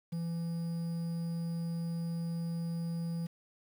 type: tone with quantisation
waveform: triangle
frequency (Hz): 167.9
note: E3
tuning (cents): +32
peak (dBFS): -31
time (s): 0.12-3.27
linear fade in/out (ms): 10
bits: 9
effects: none